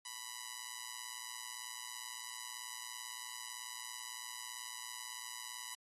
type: tone with amplitude modulation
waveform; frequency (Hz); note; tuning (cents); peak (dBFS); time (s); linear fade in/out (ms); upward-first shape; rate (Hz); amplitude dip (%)
5% pulse; 987.8; B5; 0; -29; 0.05-5.75; 5; sine; 118; 75
effects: AAC 32 kbps